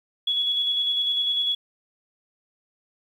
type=tone with tremolo; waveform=sine; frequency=3371 Hz; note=G#7; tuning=25 cents sharp; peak=-20 dBFS; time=0.27-1.55 s; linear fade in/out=5 ms; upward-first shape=square; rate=10 Hz; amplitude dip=25%; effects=9-bit